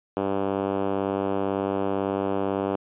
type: tone with band-pass filter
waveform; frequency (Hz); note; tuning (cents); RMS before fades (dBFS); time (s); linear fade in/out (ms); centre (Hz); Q
5% pulse; 98; G2; 0; -26; 0.17-2.76; 0; 360; 0.94
effects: resampled to 8000 Hz